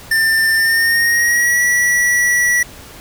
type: tone with pitch glide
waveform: square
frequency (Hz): 1791 to 1941.9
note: A6 to B6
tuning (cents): +30 to -30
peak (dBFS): -12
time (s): 0.11-2.63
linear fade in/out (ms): 5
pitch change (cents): +140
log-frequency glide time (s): 0.55-1.63
effects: pink hiss -37 dBFS RMS until 3 s